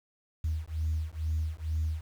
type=beating tone pair; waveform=sine; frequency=77.78 / 79.98 Hz; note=D#2 / D#2; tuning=0 / +48 cents; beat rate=2.2 Hz; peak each=-31 / -31 dBFS; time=0.44-2.01 s; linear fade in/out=5 ms; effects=tanh soft clip ceiling -23 dBFS + 9-bit